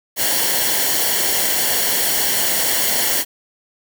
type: noise with comb filter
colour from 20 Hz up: white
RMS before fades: -18 dBFS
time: 0.16-3.25 s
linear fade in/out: 50 ms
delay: 0.8 ms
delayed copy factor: -0.6
effects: none